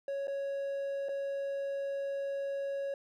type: tone with dropouts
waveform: triangle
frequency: 554.4 Hz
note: C#5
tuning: in tune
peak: -31 dBFS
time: 0.08-2.94 s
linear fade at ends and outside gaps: 2 ms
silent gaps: 0.272-0.28 / 1.086-1.091 s
effects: none